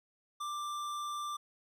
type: tone with tanh clipping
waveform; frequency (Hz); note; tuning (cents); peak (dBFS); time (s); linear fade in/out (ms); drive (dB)
sine; 1181; D6; +9; -38; 0.4-1.37; 10; 18
effects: none